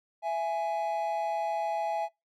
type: tone pair together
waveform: triangle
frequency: 666 / 833.1 Hz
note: E5 / G#5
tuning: +18 / +5 cents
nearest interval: major third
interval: 387 cents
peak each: -29 / -28 dBFS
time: 0.22-2.09 s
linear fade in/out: 50 ms
effects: noise-tail reverb RT60 0.2 s tail -23 dB re dry + tanh soft clip ceiling -19 dBFS